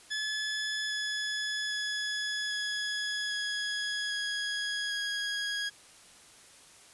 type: tone with pitch steps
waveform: 20% pulse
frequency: 1716 / 1705.1 / 1694.3 / 1683.6 / 1672.9 / 1662.3 / 1651.8 Hz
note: A6 / G#6 / G#6 / G#6 / G#6 / G#6 / G#6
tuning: -44 / +45 / +34 / +23 / +12 / +1 / -10 cents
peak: -26 dBFS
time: 0.1-5.7 s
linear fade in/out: 20 ms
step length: 800 ms
effects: white hiss -55 dBFS RMS until 6.93 s + resampled to 24000 Hz